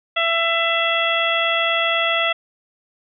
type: harmonic tone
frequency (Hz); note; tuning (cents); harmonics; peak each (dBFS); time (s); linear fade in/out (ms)
668; E5; +23; 1 / 2 / 3 / 4 / 5; -23 / -23 / -23 / -23 / -23; 0.16-2.33; 10
effects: none